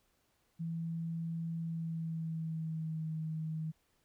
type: tone with pitch glide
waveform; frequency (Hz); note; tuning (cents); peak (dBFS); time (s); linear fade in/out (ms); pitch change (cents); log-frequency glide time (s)
sine; 165.3 to 158.2; E3 to D#3; +5 to +29; -35; 0.59-3.72; 20; -76; 1.58-3.1
effects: pink hiss -75 dBFS RMS until 4.04 s